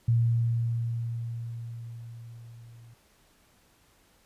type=tone with level ramp; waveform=sine; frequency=116.54 Hz; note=A#2; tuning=in tune; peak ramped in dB=-19 to -48 dBFS; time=0.08-2.94 s; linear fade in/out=5 ms; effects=pink hiss -63 dBFS RMS until 4.25 s + resampled to 32000 Hz